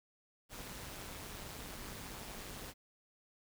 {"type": "noise with amplitude modulation", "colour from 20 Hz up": "pink", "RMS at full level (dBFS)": -44, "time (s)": [0.49, 2.74], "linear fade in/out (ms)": 50, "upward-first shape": "sine", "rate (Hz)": 201, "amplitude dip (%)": 70, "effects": []}